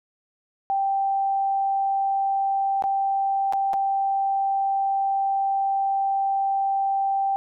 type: tone with dropouts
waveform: sine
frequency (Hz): 784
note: G5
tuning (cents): 0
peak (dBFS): -20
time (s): 0.7-7.36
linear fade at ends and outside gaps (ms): 0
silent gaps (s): 2.823-2.839 / 3.525-3.534 / 3.733-3.739
effects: none